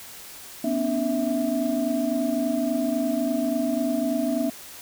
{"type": "tone cluster", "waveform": "sine", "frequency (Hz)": [241.1, 264.7, 293.1, 657], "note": ["B3", "C4", "D4", "E5"], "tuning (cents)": [-41, 20, -3, -6], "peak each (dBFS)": [-26, -27, -27, -27], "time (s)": [0.64, 4.5], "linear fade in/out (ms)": 5, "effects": ["tanh soft clip ceiling -13 dBFS", "white hiss -42 dBFS RMS until 4.81 s"]}